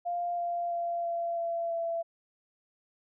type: tone with pitch steps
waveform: sine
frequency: 698.5 / 692.9 / 687.3 / 681.8 / 676.3 / 670.8 Hz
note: F5 / F5 / F5 / F5 / E5 / E5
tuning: 0 / -14 / -28 / -42 / +44 / +30 cents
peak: -29 dBFS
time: 0.05-2.03 s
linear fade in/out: 20 ms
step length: 330 ms
effects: none